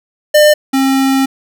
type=tone pair in turn; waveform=square; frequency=601 / 268.5 Hz; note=D5 / C4; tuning=+40 / +45 cents; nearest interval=octave + major second; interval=1395 cents; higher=first; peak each=-5 / -10 dBFS; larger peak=first; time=0.34-0.54 / 0.73-1.26 s; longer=second; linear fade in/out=10 ms; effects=none